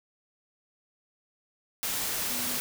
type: tone in noise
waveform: sine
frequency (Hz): 246.9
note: B3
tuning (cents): 0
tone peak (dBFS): -40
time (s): 2.3-2.57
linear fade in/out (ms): 0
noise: white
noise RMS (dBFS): -31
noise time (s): 1.83-2.6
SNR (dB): -12
effects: none